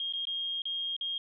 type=tone with dropouts; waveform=sine; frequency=3237 Hz; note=G#7; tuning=45 cents flat; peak=-31 dBFS; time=0-1.18 s; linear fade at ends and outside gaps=2 ms; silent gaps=0.125-0.135 / 0.253-0.27 / 0.62-0.654 / 0.965-1.01 s; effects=none

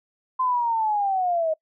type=linear sweep; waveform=sine; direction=down; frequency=1036 to 622 Hz; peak=-20 dBFS; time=0.39-1.54 s; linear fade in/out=10 ms; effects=noise-tail reverb RT60 0.1 s tail -23 dB re dry

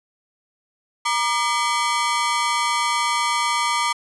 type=ring-modulated tone; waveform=sawtooth; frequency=1074 Hz; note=C6; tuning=45 cents sharp; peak=-12 dBFS; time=1.05-3.93 s; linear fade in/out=10 ms; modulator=126 Hz; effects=resampled to 24000 Hz

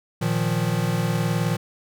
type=chord; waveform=square; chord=Bb suspended fourth; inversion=none; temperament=equal; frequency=116.54 / 155.56 / 174.61 Hz; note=Bb2 / Eb3 / F3; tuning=0 / 0 / 0 cents; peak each=-26 dBFS; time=0.21-1.57 s; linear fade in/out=10 ms; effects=none

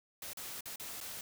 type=noise with dropouts; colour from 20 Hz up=white; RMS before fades=-44 dBFS; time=0.22-1.21 s; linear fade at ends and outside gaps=2 ms; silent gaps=0.333-0.371 / 0.608-0.656 / 0.759-0.797 / 1.004-1.011 s; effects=none

